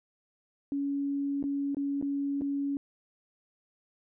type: tone with dropouts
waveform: sine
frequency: 280.8 Hz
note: C#4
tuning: 22 cents sharp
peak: -28 dBFS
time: 0.72-2.77 s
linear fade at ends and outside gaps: 1 ms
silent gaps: 1.427-1.439 / 1.747-1.769 / 2.014-2.025 / 2.411-2.418 s
effects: none